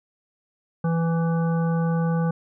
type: harmonic tone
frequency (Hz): 165.9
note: E3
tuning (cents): +11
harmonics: 1 / 3 / 5 / 7 / 9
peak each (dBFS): -20 / -30 / -34 / -37 / -39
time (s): 0.84-2.31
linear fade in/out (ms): 5
effects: none